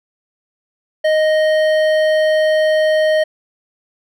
sine tone with hard clipping, 622 Hz, D#5, 1 cent flat, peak -13 dBFS, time 1.04-3.24 s, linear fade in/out 10 ms, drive 11 dB, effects none

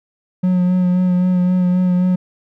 triangle tone with vibrato, 181.2 Hz, F#3, 36 cents flat, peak -10 dBFS, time 0.43-2.16 s, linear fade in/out 10 ms, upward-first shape sine, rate 3.8 Hz, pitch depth 21 cents each way, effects none

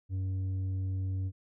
sine tone with tanh clipping, 94.7 Hz, F#2, 41 cents sharp, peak -31 dBFS, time 0.09-1.32 s, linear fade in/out 50 ms, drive 5 dB, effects none

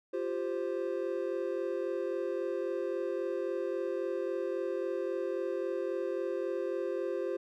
triangle chord, F suspended second, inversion none, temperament just, 349.2 / 392.9 / 523.8 Hz, F4 / G4 / C5, 0 / +4 / +2 cents, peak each -34 dBFS, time 0.13-7.37 s, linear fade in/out 10 ms, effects none

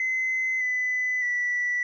sine tone with pitch steps, 2047 / 2004 / 1961.3 Hz, C7 / B6 / B6, -38 / +25 / -13 cents, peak -22 dBFS, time 0-1.83 s, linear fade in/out 2 ms, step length 610 ms, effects tanh soft clip ceiling -20 dBFS

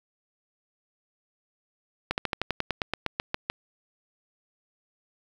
slowing click train, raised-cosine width 0.3 ms, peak -10 dBFS, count 14, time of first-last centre 2.11-3.5 s, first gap 69 ms, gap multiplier 1.07, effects 7-bit

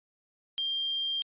sine tone, 3188 Hz, G7, 28 cents sharp, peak -28 dBFS, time 0.58-1.22 s, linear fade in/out 0 ms, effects resampled to 8000 Hz

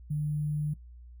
sine tone with sample-and-hold, 150.2 Hz, D3, 39 cents sharp, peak -27 dBFS, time 0.1-0.74 s, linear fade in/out 10 ms, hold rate 11025 Hz, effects noise-tail reverb RT60 0.1 s tail -17 dB re dry + added 60 Hz sine -46 dBFS peak until 1.2 s

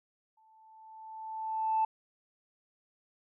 sine tone with exponential growth, 880 Hz, A5, in tune, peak -23 dBFS, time 0.37-1.85 s, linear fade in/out 5 ms, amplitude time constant 320 ms, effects tanh soft clip ceiling -20 dBFS

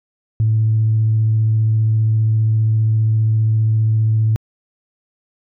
sine tone with vibrato, 110 Hz, A2, in tune, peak -11 dBFS, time 0.4-4.36 s, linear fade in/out 0 ms, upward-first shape triangle, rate 15 Hz, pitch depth 13 cents each way, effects tanh soft clip ceiling -7 dBFS

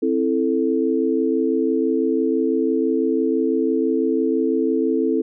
sine chord, A minor, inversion first, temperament just, 264 / 330 / 440 Hz, C4 / E4 / A4, +16 / +2 / 0 cents, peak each -21 dBFS, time 0.02-5.22 s, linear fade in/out 10 ms, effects none

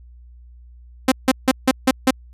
sawtooth tone bursts, 260.9 Hz, C4, 5 cents flat, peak -7 dBFS, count 6, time 1.08-2.108 s, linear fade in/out 5 ms, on 38 ms, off 160 ms, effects added 60 Hz sine -41 dBFS peak until 2.33 s + resampled to 32000 Hz

